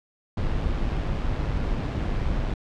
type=noise with amplitude modulation; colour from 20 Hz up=brown; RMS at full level=-24 dBFS; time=0.37-2.54 s; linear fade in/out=5 ms; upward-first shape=sine; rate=104 Hz; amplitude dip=35%; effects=low-pass 4000 Hz 12 dB/octave